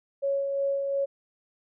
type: tone with tremolo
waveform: sine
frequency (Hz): 554.4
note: C#5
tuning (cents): 0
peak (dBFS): -23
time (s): 0.22-1.06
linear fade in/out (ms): 20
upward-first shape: sine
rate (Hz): 2.8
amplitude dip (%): 35
effects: none